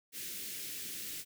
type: band-stop noise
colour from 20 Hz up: white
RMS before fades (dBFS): -42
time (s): 0.12-1.25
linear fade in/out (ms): 50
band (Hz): 440 to 1800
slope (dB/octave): 24
effects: high-pass 100 Hz 12 dB/octave